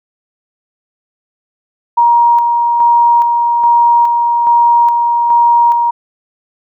sine tone with tremolo, 945 Hz, A#5, 23 cents sharp, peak -5 dBFS, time 1.97-5.91 s, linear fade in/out 10 ms, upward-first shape square, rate 1.2 Hz, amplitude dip 35%, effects none

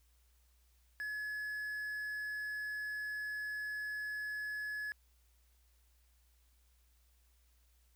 triangle tone with quantisation, 1700 Hz, G#6, 40 cents sharp, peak -36 dBFS, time 1-4.92 s, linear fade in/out 0 ms, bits 10, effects added 60 Hz sine -67 dBFS peak until 7.95 s + white hiss -75 dBFS RMS until 7.95 s

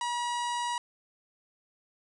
harmonic tone with a mistuned harmonic, 962 Hz, B5, 46 cents flat, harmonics 1 / 2 / 3 / 4 / 5 / 6 / 7 / 8 / 9 / 10, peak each -30 / -40 / -41 / -43 / -48 / -47 / -50 / -49 / -51 / -50 dBFS, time 0.01-0.78 s, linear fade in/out 2 ms, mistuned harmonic 9, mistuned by -66 cents, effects none

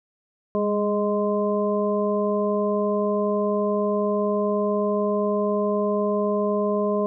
harmonic tone with a mistuned harmonic, 207.7 Hz, G#3, in tune, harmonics 1 / 2 / 3 / 5, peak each -25 / -24 / -25 / -30 dBFS, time 0.55-7.06 s, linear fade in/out 0 ms, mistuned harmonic 1, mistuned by -34 cents, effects none

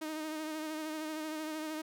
sawtooth tone with vibrato, 311.1 Hz, D#4, in tune, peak -33 dBFS, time 0.01-1.82 s, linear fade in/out 10 ms, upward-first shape sine, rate 13 Hz, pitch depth 32 cents each way, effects none

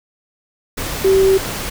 sine tone in noise, 384.6 Hz, G4, 33 cents flat, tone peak -9 dBFS, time 1.04-1.38 s, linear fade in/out 10 ms, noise pink, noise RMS -24 dBFS, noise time 0.77-1.7 s, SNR +12 dB, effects none

